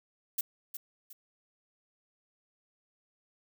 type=noise with echo; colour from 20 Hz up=violet; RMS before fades=-31 dBFS; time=0.38-0.41 s; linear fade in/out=5 ms; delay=360 ms; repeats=2; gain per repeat=-9 dB; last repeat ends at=1.13 s; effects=none